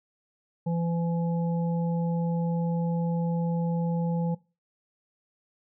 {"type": "harmonic tone", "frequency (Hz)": 168.8, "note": "E3", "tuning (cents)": 41, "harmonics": [1, 3, 5], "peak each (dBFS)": [-25, -35, -39], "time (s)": [0.66, 4.35], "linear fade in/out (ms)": 10, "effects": ["noise-tail reverb RT60 0.3 s tail -21 dB re dry"]}